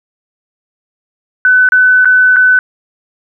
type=tone with dropouts; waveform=sine; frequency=1505 Hz; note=F#6; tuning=29 cents sharp; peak=-4 dBFS; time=1.45-2.59 s; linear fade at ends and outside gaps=1 ms; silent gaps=1.689-1.721 / 2.047-2.055 / 2.361-2.366 s; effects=none